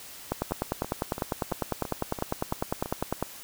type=two click trains; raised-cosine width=1 ms; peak=-20 / -12 dBFS; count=8 / 30; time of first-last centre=0.51-2.859 / 0.32-3.226 s; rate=2.98 / 9.98 Hz; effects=white hiss -45 dBFS RMS until 3.43 s